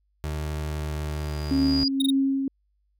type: tone with pitch glide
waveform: 30% pulse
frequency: 76 to 75.21 Hz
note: D#2 to D2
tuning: -40 to +42 cents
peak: -25 dBFS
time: 0.24-1.84 s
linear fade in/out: 0 ms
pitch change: -18 cents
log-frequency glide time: 0.66-1.29 s
type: tone with exponential growth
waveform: sine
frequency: 4869 Hz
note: D#8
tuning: 38 cents flat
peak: -21 dBFS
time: 1.09-1.88 s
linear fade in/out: 1 ms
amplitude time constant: 170 ms
type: tone with tremolo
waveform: sine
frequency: 271.1 Hz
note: C#4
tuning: 38 cents flat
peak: -18 dBFS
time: 1.51-2.48 s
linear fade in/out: 2 ms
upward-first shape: triangle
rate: 1.9 Hz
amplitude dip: 50%
type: tone bursts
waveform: square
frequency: 3729 Hz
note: A#7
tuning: in tune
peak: -23 dBFS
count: 3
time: 2-2.104 s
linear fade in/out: 5 ms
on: 20 ms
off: 22 ms
effects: added 50 Hz sine -66 dBFS peak until 2.99 s